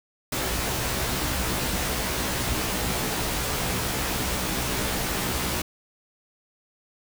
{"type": "noise with comb filter", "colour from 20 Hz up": "pink", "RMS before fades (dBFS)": -27, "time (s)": [0.32, 5.62], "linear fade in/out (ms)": 5, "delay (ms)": 16, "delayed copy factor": 0.8, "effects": []}